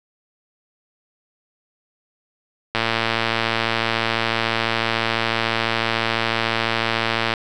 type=click train; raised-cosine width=0.3 ms; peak=-3 dBFS; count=524; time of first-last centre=2.75-7.338 s; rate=114 Hz; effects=none